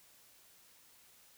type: silence
effects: white hiss -63 dBFS RMS until 1.37 s